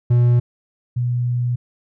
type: tone pair in turn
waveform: triangle / sine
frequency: 121 / 122.26 Hz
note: B2 / B2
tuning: -35 / -17 cents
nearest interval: unison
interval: 18 cents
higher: second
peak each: -9 / -17 dBFS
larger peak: first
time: 0.1-0.4 / 0.96-1.56 s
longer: second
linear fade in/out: 10 ms
effects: none

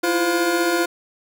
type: tone cluster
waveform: square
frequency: 327.8 / 343.2 / 517 / 702 / 1428 Hz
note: E4 / F4 / C5 / F5 / F6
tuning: -10 / -30 / -21 / +9 / +38 cents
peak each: -28 / -21 / -28 / -27 / -26 dBFS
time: 0.03-0.86 s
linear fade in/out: 10 ms
effects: none

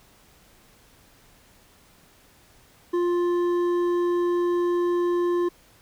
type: tone with hard clipping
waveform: sine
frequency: 350.3 Hz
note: F4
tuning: 5 cents sharp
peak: -22 dBFS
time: 2.93-5.49 s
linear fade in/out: 10 ms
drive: 7 dB
effects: pink hiss -56 dBFS RMS until 5.81 s

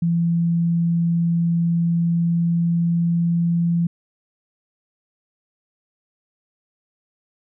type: tone with pitch glide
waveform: sine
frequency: 169 to 170.08 Hz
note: E3 to F3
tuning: +43 to -46 cents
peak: -16 dBFS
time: 0.02-3.87 s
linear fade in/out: 5 ms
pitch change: +11 cents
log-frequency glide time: 1.69-3.7 s
effects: none

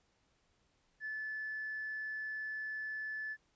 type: tone with tanh clipping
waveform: triangle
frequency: 1737 Hz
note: A6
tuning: 23 cents flat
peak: -38 dBFS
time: 1-3.37 s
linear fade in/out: 50 ms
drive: 4 dB
effects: pink hiss -75 dBFS RMS until 3.55 s + resampled to 16000 Hz

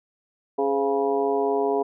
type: harmonic tone with a mistuned harmonic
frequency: 138.59 Hz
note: C#3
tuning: in tune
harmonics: 2 / 3 / 4 / 5 / 6 / 7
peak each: -30 / -22 / -34 / -27 / -33 / -31 dBFS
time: 0.58-1.83 s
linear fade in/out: 10 ms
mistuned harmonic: 4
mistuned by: -110 cents
effects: none

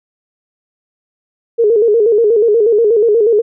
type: tone with vibrato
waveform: sine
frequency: 440 Hz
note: A4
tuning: in tune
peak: -7 dBFS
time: 1.58-3.42 s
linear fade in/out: 20 ms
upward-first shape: square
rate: 8.3 Hz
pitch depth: 95 cents each way
effects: none

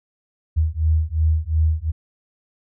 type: beating tone pair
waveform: sine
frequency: 77.78 / 80.58 Hz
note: D#2 / E2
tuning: 0 / -39 cents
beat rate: 2.8 Hz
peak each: -19 / -19 dBFS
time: 0.56-1.92 s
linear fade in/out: 20 ms
effects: none

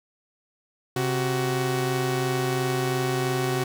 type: tone pair together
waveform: sawtooth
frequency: 132.32 / 374 Hz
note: C3 / F#4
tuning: +20 / +19 cents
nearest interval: octave + tritone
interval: 1799 cents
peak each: -22 dBFS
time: 0.96-3.64 s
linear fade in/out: 5 ms
effects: none

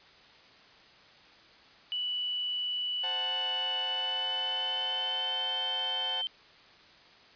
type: tone with pitch glide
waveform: sine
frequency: 2960 to 3102 Hz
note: F#7 to G7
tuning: 0 to -19 cents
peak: -30 dBFS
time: 1.92-6.27 s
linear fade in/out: 0 ms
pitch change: +81 cents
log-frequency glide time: 3.77-5.57 s
type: chord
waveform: sawtooth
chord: F# diminished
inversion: second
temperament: equal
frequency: 523.3 / 740 / 880 Hz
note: C5 / F#5 / A5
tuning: 0 / 0 / 0 cents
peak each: -41 / -37 / -37 dBFS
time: 3.03-6.22 s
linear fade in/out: 10 ms
effects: white hiss -56 dBFS RMS until 7.35 s + resampled to 11025 Hz

